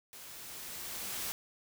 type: noise with level ramp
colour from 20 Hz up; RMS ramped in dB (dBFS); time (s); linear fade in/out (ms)
white; -50 to -37; 0.13-1.32; 0
effects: none